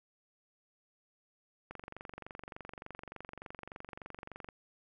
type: click train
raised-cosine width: 0.5 ms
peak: -29 dBFS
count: 66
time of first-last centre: 1.71-4.488 s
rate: 23.4 Hz
effects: none